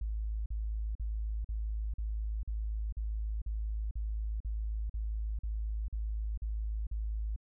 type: tone bursts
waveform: sine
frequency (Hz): 53.6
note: A1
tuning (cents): -45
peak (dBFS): -32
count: 15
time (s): 0.01-7.362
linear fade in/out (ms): 5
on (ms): 450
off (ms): 43
effects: none